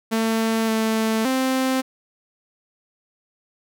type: tone with pitch steps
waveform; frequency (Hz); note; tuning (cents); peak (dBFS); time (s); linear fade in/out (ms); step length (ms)
sawtooth; 224.1 / 221.5 / 261.3; A3 / A3 / C4; +32 / +12 / -2; -15; 0.11-1.82; 20; 570
effects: none